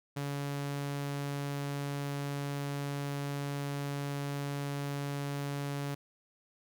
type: tone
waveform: sawtooth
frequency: 141.9 Hz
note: C#3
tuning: 41 cents sharp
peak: -30 dBFS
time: 0.16-5.95 s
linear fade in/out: 10 ms
effects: none